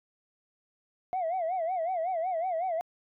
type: tone with vibrato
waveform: sine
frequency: 698.5 Hz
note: F5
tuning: in tune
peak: -26 dBFS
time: 1.13-2.81 s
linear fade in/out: 0 ms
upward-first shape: sine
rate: 5.4 Hz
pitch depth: 150 cents each way
effects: tanh soft clip ceiling -25 dBFS